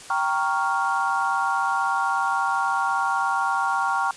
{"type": "chord", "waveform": "sine", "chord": "G half-diminished seventh", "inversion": "none", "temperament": "equal", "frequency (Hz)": [784, 932.3, 1108.7, 1396.9], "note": ["G5", "Bb5", "Db6", "F6"], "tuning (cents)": [0, 0, 0, 0], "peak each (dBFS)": -26, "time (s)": [0.1, 4.11], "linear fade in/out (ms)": 2, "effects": ["white hiss -42 dBFS RMS until 4.16 s", "resampled to 22050 Hz"]}